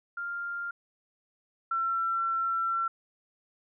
sine tone pair in turn, 1396.9 / 1350.9 Hz, F6 / E6, 0 / +42 cents, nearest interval minor second, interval 58 cents, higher first, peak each -32 / -26 dBFS, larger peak second, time 0.17-0.71 / 1.71-2.88 s, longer second, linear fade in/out 5 ms, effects none

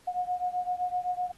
sine beating tone pair, 720 / 727.8 Hz, F#5 / F#5, -47 / -29 cents, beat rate 7.8 Hz, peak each -30 / -32 dBFS, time 0.07-1.32 s, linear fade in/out 10 ms, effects pink hiss -60 dBFS RMS until 1.37 s + AAC 32 kbps

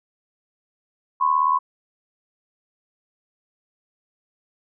sine tone pair together, 1009 / 1086.9 Hz, B5 / C#6, +37 / -34 cents, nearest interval minor second, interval 129 cents, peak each -19 dBFS, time 1.2-1.59 s, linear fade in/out 20 ms, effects none

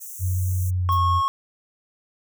white high-pass noise, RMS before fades -37 dBFS, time 0-0.71 s, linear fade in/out 20 ms, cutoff 5900 Hz, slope 96 dB/octave
sine tone with pitch glide, 91.9 to 88.16 Hz, F#2 to F2, -11 to +17 cents, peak -20 dBFS, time 0.19-1.22 s, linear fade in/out 50 ms, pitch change -72 cents, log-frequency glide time 0.69-1.02 s
triangle tone, 1093 Hz, C#6, 25 cents flat, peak -17 dBFS, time 0.89-1.28 s, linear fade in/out 0 ms
violet noise with exponential decay, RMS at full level -35 dBFS, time 0.92-1.05 s, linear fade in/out 1 ms, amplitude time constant 28 ms
effects none

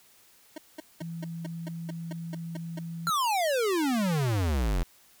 25% pulse tone bursts, 311.1 Hz, D#4, in tune, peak -32 dBFS, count 11, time 0.56-2.791 s, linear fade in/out 5 ms, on 21 ms, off 200 ms
sine tone, 166.5 Hz, E3, 18 cents sharp, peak -34 dBFS, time 1.01-3.1 s, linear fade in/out 5 ms
square exponential sweep, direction down, 1394 to 40.32 Hz, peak -25 dBFS, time 3.07-4.83 s, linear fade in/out 0 ms
effects white hiss -59 dBFS RMS until 5.2 s

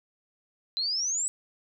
sine exponential sweep, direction up, 4017 to 8030 Hz, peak -26 dBFS, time 0.77-1.28 s, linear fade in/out 0 ms, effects none

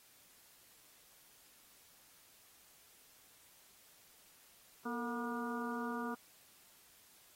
harmonic tone with a mistuned harmonic, 239.9 Hz, A#3, 50 cents sharp, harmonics 1 / 2 / 3 / 4 / 5 / 6, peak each -40 / -45 / -49 / -46 / -45 / -47 dBFS, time 4.85-6.15 s, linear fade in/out 10 ms, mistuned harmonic 2, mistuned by -85 cents, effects white hiss -64 dBFS RMS until 7.35 s + AAC 48 kbps

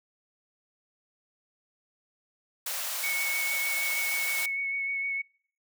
white high-pass noise, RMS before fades -33 dBFS, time 2.66-4.46 s, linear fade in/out 5 ms, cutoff 510 Hz, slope 48 dB/octave
sine tone with vibrato, 2214 Hz, C#7, 3 cents flat, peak -28 dBFS, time 3.03-5.22 s, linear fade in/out 10 ms, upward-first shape sine, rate 6.5 Hz, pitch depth 16 cents each way
effects noise-tail reverb RT60 0.5 s tail -25 dB re dry

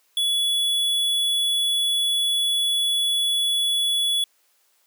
square tone, 3400 Hz, G#7, 40 cents sharp, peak -20 dBFS, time 0.17-4.24 s, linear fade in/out 2 ms, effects white hiss -64 dBFS RMS until 4.86 s + high-pass 400 Hz 12 dB/octave

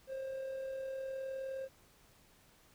triangle tone with amplitude modulation, 532 Hz, C5, 29 cents sharp, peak -35 dBFS, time 0.07-1.69 s, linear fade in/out 50 ms, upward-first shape sine, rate 39.6 Hz, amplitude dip 35%, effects pink hiss -65 dBFS RMS until 2.74 s

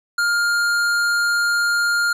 sine tone with hard clipping, 1408 Hz, F6, 14 cents sharp, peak -18 dBFS, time 0.18-2.13 s, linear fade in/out 5 ms, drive 13 dB, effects none

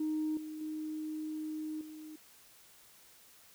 sine tone with level steps, 309.8 Hz, D#4, 7 cents flat, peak -30 / -40 / -36 / -45 dBFS, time 0-2.16 s, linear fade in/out 5 ms, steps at 0.37 / 0.61 / 1.81 s, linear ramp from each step 2 ms, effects tanh soft clip ceiling -27 dBFS + white hiss -60 dBFS RMS until 3.54 s

